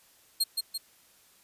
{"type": "tone with echo", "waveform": "sawtooth", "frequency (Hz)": 4233, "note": "C8", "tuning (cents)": 19, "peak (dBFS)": -20, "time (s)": [0.4, 0.44], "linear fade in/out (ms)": 10, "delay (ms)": 170, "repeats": 2, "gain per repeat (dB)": -4, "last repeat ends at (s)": 0.78, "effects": ["white hiss -61 dBFS RMS until 1.43 s", "resampled to 32000 Hz"]}